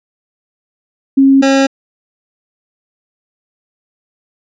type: tone pair in turn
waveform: sine / 25% pulse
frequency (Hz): 271.2 / 271.2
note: C#4 / C#4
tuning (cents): -38 / -38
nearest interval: unison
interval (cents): 0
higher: neither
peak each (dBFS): -4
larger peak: neither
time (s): 1.17-1.42 / 1.42-1.67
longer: neither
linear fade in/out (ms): 10
effects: resampled to 16000 Hz